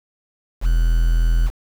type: tone with quantisation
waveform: triangle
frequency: 41.46 Hz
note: E1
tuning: 11 cents sharp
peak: -11 dBFS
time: 0.61-1.51 s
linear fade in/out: 50 ms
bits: 6
effects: none